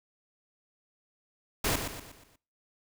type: noise with echo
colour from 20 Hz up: pink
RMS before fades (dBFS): -28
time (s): 1.64-1.76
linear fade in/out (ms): 5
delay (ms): 120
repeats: 5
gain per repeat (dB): -7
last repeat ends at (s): 2.36
effects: noise-tail reverb RT60 0.4 s tail -22 dB re dry